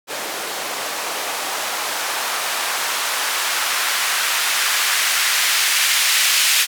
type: noise with band-pass filter sweep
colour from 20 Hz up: blue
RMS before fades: -20 dBFS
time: 0.07-6.67 s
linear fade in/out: 50 ms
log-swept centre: 500 to 2400 Hz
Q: 0.97
effects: none